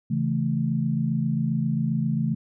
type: chord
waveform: sine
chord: A major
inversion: first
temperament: just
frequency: 137.5 / 165 / 220 Hz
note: C#3 / E3 / A3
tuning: -14 / +2 / 0 cents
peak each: -26 dBFS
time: 0.1-2.35 s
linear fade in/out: 10 ms
effects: none